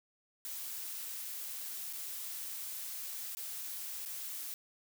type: noise with dropouts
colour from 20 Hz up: blue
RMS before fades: -42 dBFS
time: 0.45-4.54 s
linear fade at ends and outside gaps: 0 ms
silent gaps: 1.928-1.933 / 3.35-3.37 / 4.052-4.059 s
effects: none